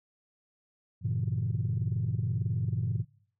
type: chord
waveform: sine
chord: G diminished seventh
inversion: none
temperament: equal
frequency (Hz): 98 / 116.54 / 138.59 / 164.81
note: G2 / Bb2 / Db3 / Fb3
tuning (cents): 0 / 0 / 0 / 0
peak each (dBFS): -32 / -30 / -34 / -36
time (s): 1.01-3.05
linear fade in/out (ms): 50
effects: noise-tail reverb RT60 0.5 s tail -19 dB re dry + tanh soft clip ceiling -21 dBFS